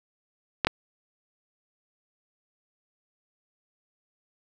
clicks, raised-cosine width 0.3 ms, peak -5 dBFS, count 2, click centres 0.648 / 0.67 s, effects none

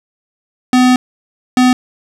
square tone bursts at uneven times, 252 Hz, B3, 35 cents sharp, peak -7 dBFS, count 2, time 0.73-0.96 / 1.57-1.73 s, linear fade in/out 2 ms, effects low-pass 8000 Hz 12 dB/octave + 7-bit

